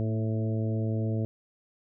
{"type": "harmonic tone with a mistuned harmonic", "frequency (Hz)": 110, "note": "A2", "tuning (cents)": 0, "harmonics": [1, 2, 3, 4, 5, 6], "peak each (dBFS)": [-27, -33, -37, -39, -41, -43], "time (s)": [0, 1.25], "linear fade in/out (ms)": 0, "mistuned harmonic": 2, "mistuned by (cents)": 26, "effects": []}